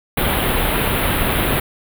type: band-stop noise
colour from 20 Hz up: pink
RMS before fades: -18 dBFS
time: 0.17-1.6 s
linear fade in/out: 5 ms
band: 3700 to 10000 Hz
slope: 48 dB/octave
effects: none